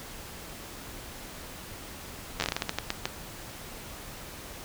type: slowing click train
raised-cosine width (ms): 0.2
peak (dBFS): -10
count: 13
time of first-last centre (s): 2.4-3.055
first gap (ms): 10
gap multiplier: 1.28
effects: pink hiss -43 dBFS RMS until 4.64 s